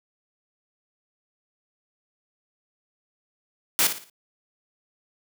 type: noise with echo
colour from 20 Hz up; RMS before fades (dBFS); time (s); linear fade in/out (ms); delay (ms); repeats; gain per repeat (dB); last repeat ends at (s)
white; -20; 3.79-3.87; 0; 57; 4; -9; 4.098
effects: high-pass 150 Hz 12 dB/octave